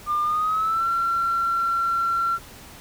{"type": "tone with pitch glide", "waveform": "sine", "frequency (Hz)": [1200, 1362.6], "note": ["D6", "F6"], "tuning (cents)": [37, -43], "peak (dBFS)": -19, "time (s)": [0.06, 2.39], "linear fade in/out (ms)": 50, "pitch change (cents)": 220, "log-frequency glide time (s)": [0.23, 0.88], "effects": ["tanh soft clip ceiling -15 dBFS", "pink hiss -44 dBFS RMS until 2.8 s"]}